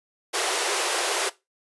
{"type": "high-pass noise", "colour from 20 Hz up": "pink", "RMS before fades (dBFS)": -25, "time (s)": [0.33, 1.3], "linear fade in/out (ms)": 20, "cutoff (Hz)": 350, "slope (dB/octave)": 96, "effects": ["noise-tail reverb RT60 0.2 s tail -17 dB re dry", "resampled to 24000 Hz"]}